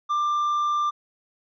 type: tone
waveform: triangle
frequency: 1187 Hz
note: D6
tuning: 18 cents sharp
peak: -19 dBFS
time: 0.09-0.91 s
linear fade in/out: 20 ms
effects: resampled to 16000 Hz